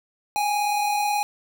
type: tone pair together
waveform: square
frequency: 790 / 828.6 Hz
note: G5 / G#5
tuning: +13 / -4 cents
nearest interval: minor second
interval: 83 cents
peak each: -33 / -22 dBFS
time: 0.36-1.23 s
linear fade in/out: 0 ms
effects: 10-bit